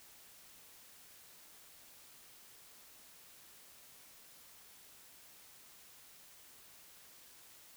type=silence; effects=white hiss -59 dBFS RMS until 7.76 s